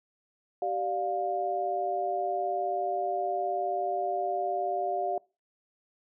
sine tone cluster, 385.9 / 587 / 706 Hz, G4 / D5 / F5, -27 / -1 / +19 cents, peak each -34 / -34 / -29 dBFS, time 0.62-5.18 s, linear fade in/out 2 ms, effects noise-tail reverb RT60 0.3 s tail -24 dB re dry

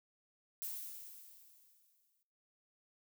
violet noise with exponential decay, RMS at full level -41 dBFS, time 0.62-2.23 s, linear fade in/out 0 ms, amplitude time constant 350 ms, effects noise-tail reverb RT60 0.8 s tail -21 dB re dry

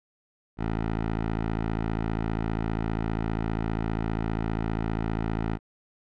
10% pulse tone, 55 Hz, A1, in tune, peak -18 dBFS, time 0.57-5.59 s, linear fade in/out 50 ms, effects low-pass 2000 Hz 12 dB/octave

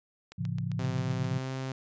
click train, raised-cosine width 0.2 ms, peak -28 dBFS, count 8, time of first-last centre 0.32-1.246 s, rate 7.56 Hz
sine chord, A augmented, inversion none, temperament just, 110 / 137.5 / 171.88 Hz, A2 / C#3 / E#3, 0 / -14 / -27 cents, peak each -34 dBFS, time 0.38-1.39 s, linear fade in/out 10 ms
sawtooth tone with pitch glide, 129.1 to 131.81 Hz, C3 to C3, -23 to +13 cents, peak -29 dBFS, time 0.79-1.72 s, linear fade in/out 2 ms, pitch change +36 cents, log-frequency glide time 1.25-1.52 s
effects resampled to 16000 Hz

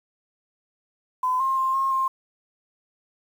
sine tone with pitch steps, 1015 / 1064 / 1055 / 1073 / 1060 Hz, B5 / C6 / C6 / C6 / C6, +47 / +29 / +14 / +43 / +22 cents, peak -20 dBFS, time 1.23-2.08 s, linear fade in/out 5 ms, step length 170 ms, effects 8-bit

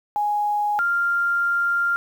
sine tone pair in turn, 830.6 / 1394 Hz, G#5 / F6, 0 / -4 cents, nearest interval major sixth, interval 896 cents, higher second, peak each -19 / -18 dBFS, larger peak second, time 0.16-0.79 / 0.79-1.96 s, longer second, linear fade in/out 0 ms, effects 8-bit

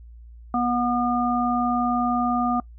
harmonic tone, 242.6 Hz, B3, 31 cents flat, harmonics 1 / 3 / 5, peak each -23 / -24 / -26 dBFS, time 0.54-2.6 s, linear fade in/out 2 ms, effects noise-tail reverb RT60 0.1 s tail -22 dB re dry + added 58 Hz sine -41 dBFS peak until 2.78 s

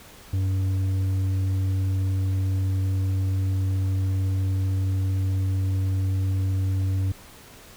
sine tone with tanh clipping, 95.3 Hz, G2, 48 cents flat, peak -22 dBFS, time 0.33-7.12 s, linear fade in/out 5 ms, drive 6 dB, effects pink hiss -47 dBFS RMS until 7.76 s

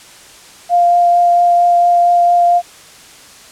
sine tone with vibrato, 698.5 Hz, F5, in tune, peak -7 dBFS, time 0.69-2.62 s, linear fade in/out 50 ms, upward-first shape triangle, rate 4.4 Hz, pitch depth 10 cents each way, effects white hiss -39 dBFS RMS until 3.51 s + low-pass 9000 Hz 12 dB/octave

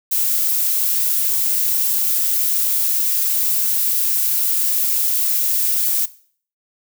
violet noise, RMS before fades -18 dBFS, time 0.11-6.06 s, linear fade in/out 10 ms, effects noise-tail reverb RT60 0.5 s tail -18 dB re dry

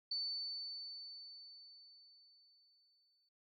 sine tone with exponential decay, 4510 Hz, C#8, 29 cents sharp, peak -36 dBFS, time 0.11-3.29 s, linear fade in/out 5 ms, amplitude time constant 690 ms, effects none

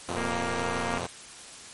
5% pulse chord, F suspended fourth, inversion none, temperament equal with one note detuned, 87.31 / 116.54 / 128.05 Hz, F2 / Bb2 / C3, 0 / 0 / -37 cents, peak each -21 / -26 / -26 dBFS, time 0.08-1.07 s, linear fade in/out 10 ms
click train, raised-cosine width 0.5 ms, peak -18 dBFS, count 190, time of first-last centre 0.17-0.978 s, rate 234 Hz
effects white hiss -45 dBFS RMS until 1.73 s + MP3 48 kbps

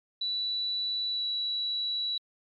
sine tone with pitch glide, 3951 to 3924 Hz, B7 to B7, 0 to -12 cents, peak -28 dBFS, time 0.21-2.18 s, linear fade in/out 5 ms, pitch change -12 cents, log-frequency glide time 1.1-1.25 s, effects MP3 48 kbps

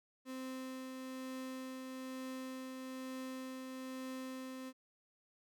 35% pulse tone with tremolo, 260 Hz, C4, 11 cents flat, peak -40 dBFS, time 0.25-4.73 s, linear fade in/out 50 ms, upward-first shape triangle, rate 1.1 Hz, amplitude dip 30%, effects none

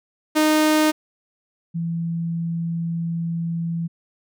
sawtooth / sine tone pair in turn, 308.3 / 167.33 Hz, D#4 / E3, -16 / +26 cents, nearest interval major seventh, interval 1058 cents, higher first, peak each -11 / -22 dBFS, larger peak first, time 0.35-0.92 / 1.74-3.88 s, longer second, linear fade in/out 20 ms, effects none

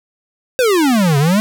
square exponential two-way sweep, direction down then up, 530 to 135.4 to 220.9 Hz, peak -11 dBFS, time 0.59-1.4 s, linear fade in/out 0 ms, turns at 1.18 s, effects none

